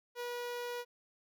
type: tone with notch filter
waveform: sawtooth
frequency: 484 Hz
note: B4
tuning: 35 cents flat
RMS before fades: -40 dBFS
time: 0.15-0.85 s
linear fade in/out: 50 ms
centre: 8400 Hz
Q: 1.7
effects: none